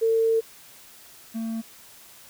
sine / triangle tone pair in turn, 451 / 225 Hz, A4 / A3, +43 / +39 cents, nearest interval octave, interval 1204 cents, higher first, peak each -18 / -25 dBFS, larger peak first, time 0.01-0.41 / 1.34-1.62 s, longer first, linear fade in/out 20 ms, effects white hiss -49 dBFS RMS until 2.29 s

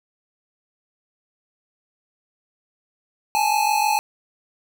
square tone pair together, 827.5 / 874 Hz, G#5 / A5, -6 / -12 cents, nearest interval minor second, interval 94 cents, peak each -21 dBFS, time 3.35-3.99 s, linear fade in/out 0 ms, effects none

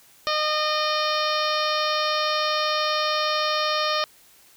harmonic tone, 611 Hz, D#5, 32 cents flat, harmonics 1 / 2 / 3 / 4 / 5 / 6 / 7 / 8 / 9, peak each -27 / -25 / -32 / -33 / -32 / -32 / -32 / -34 / -33 dBFS, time 0.27-4.04 s, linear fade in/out 0 ms, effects white hiss -54 dBFS RMS until 4.56 s

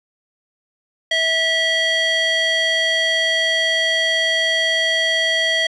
square tone with band-pass filter, 651 Hz, E5, 22 cents flat, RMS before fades -18 dBFS, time 1.11-5.67 s, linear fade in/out 5 ms, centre 2700 Hz, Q 3.5, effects resampled to 24000 Hz

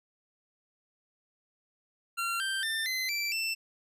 25% pulse tone with pitch steps, 1374 / 1569.2 / 1792.2 / 2047 / 2338 / 2670 Hz, F6 / G6 / A6 / C7 / D7 / E7, -29 / +1 / +31 / -38 / -8 / +22 cents, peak -26 dBFS, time 2.17-3.55 s, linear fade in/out 20 ms, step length 230 ms, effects resampled to 32000 Hz

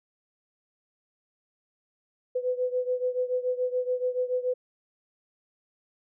sine beating tone pair, 499.8 / 506.8 Hz, B4 / B4, +21 / +45 cents, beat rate 7 Hz, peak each -27 / -30 dBFS, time 2.35-4.54 s, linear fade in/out 10 ms, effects none

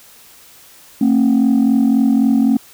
sine tone pair together, 225.4 / 269.2 Hz, A3 / C4, +42 / +49 cents, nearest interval minor third, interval 307 cents, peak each -11 dBFS, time 1.01-2.57 s, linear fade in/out 5 ms, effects tanh soft clip ceiling -7 dBFS + white hiss -44 dBFS RMS until 2.73 s

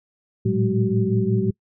sine tone cluster, 110.2 / 115.8 / 186.5 / 205.7 / 379.5 Hz, A2 / A#2 / F#3 / G#3 / F#4, +3 / -11 / +14 / -16 / +44 cents, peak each -24 dBFS, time 0.45-1.51 s, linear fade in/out 10 ms, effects noise-tail reverb RT60 0.1 s tail -25 dB re dry

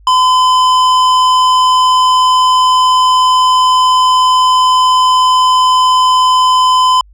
sine tone with hard clipping, 1017 Hz, C6, 50 cents flat, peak -8 dBFS, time 0.07-7.01 s, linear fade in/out 2 ms, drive 12 dB, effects added 50 Hz sine -39 dBFS peak until 7.13 s

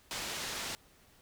white low-pass noise, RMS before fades -39 dBFS, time 0.11-0.75 s, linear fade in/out 0 ms, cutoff 5900 Hz, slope 12 dB/octave, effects pink hiss -63 dBFS RMS until 1.21 s

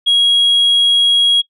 sine tone, 3300 Hz, G#7, 12 cents flat, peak -6 dBFS, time 0.06-1.42 s, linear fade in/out 20 ms, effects noise-tail reverb RT60 0.1 s tail -22 dB re dry + tanh soft clip ceiling -7 dBFS

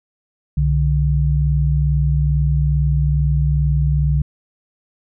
sine tone pair together, 64.49 / 146.83 Hz, C2 / D3, -24 / 0 cents, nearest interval octave + major second, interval 1424 cents, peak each -16 dBFS, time 0.57-4.22 s, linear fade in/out 5 ms, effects none

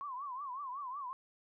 sine tone with vibrato, 1073 Hz, C6, 43 cents sharp, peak -39 dBFS, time 0.01-1.13 s, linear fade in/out 0 ms, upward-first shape triangle, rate 5.4 Hz, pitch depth 180 cents each way, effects none

